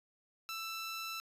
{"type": "tone", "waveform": "15% pulse", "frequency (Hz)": 1329, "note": "E6", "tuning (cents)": 14, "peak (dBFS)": -33, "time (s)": [0.49, 1.2], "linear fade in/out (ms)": 0, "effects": ["resampled to 32000 Hz", "11-bit"]}